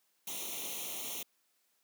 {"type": "noise with comb filter", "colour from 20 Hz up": "white", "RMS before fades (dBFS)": -40, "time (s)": [0.27, 1.23], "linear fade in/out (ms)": 5, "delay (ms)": 0.31, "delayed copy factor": 0.85, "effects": ["white hiss -75 dBFS RMS until 1.83 s", "high-pass 200 Hz 12 dB/octave"]}